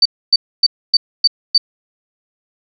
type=tone bursts; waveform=sine; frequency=4589 Hz; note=D8; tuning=41 cents flat; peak=-6 dBFS; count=6; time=0.02-1.58 s; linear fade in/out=5 ms; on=35 ms; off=270 ms; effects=none